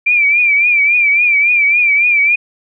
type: tone with vibrato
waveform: sine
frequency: 2357 Hz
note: D7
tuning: 6 cents sharp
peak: -8 dBFS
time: 0.06-2.36 s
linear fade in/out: 10 ms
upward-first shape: triangle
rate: 3.6 Hz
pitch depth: 89 cents each way
effects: none